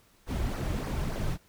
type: noise with flanger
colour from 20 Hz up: brown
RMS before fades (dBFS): -31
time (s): 0.26-1.38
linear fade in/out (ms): 50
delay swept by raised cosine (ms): 0.27 to 4.27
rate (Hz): 3.4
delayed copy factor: -0.6
effects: pink hiss -63 dBFS RMS until 1.48 s